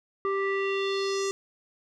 square tone with low-pass filter sweep, 392 Hz, G4, in tune, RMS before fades -28 dBFS, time 0.25-1.31 s, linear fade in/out 0 ms, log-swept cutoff 1400 to 7000 Hz, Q 3.1, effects none

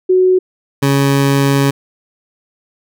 sine / 20% pulse tone pair in turn, 370 / 138.89 Hz, F#4 / C#3, 0 / +4 cents, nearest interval octave + perfect fourth, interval 1696 cents, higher first, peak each -7 / -5 dBFS, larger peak second, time 0.09-0.39 / 0.82-1.71 s, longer second, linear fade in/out 10 ms, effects none

